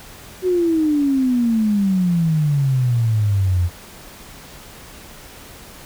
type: exponential sweep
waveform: sine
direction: down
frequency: 374.9 to 85.2 Hz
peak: -14 dBFS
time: 0.42-3.7 s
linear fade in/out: 50 ms
effects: pink hiss -40 dBFS RMS until 5.85 s